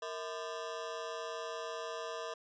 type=ring-modulated tone; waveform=25% pulse; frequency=554.4 Hz; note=C#5; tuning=in tune; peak=-32 dBFS; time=0.02-2.34 s; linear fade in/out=5 ms; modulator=89.9 Hz; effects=resampled to 16000 Hz